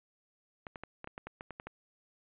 clicks, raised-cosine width 0.5 ms, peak -27 dBFS, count 11, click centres 0.668 / 0.758 / 0.836 / 1.044 / 1.074 / 1.179 / 1.27 / 1.409 / 1.507 / 1.599 / 1.67 s, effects resampled to 8000 Hz

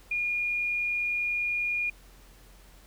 sine tone, 2430 Hz, D#7, 42 cents flat, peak -26 dBFS, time 0.11-1.9 s, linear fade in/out 5 ms, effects added 44 Hz sine -53 dBFS peak until 2.86 s + pink hiss -57 dBFS RMS until 2.86 s

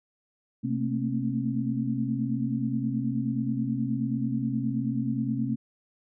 sine tone cluster, 128.7 / 221.9 / 231.3 / 269.7 Hz, C3 / A3 / A#3 / C#4, -28 / +15 / -13 / -47 cents, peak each -31 dBFS, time 0.63-5.56 s, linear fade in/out 20 ms, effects none

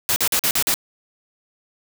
white noise bursts, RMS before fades -19 dBFS, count 6, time 0.09-0.741 s, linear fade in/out 0 ms, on 71 ms, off 45 ms, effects none

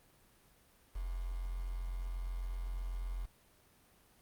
sine tone with quantisation, 44 Hz, F1, 14 cents sharp, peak -36 dBFS, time 0.95-3.26 s, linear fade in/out 10 ms, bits 9, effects pink hiss -66 dBFS RMS until 4.21 s + Opus 32 kbps

